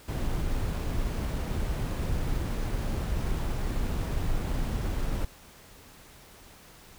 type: noise with sample-and-hold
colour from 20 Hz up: brown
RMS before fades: -29 dBFS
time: 0.08-5.25 s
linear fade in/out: 5 ms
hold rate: 11025 Hz
effects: pink hiss -52 dBFS RMS until 6.98 s